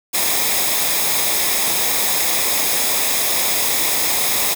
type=noise with comb filter; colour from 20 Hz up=white; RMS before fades=-18 dBFS; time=0.13-4.55 s; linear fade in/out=20 ms; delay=0.68 ms; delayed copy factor=-0.55; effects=none